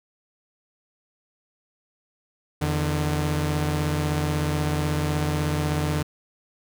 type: tone pair together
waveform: sawtooth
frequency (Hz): 83.12 / 150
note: E2 / D3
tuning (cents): +15 / +37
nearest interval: minor seventh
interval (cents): 1022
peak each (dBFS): -23 / -20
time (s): 2.61-6.03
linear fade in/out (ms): 10
effects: none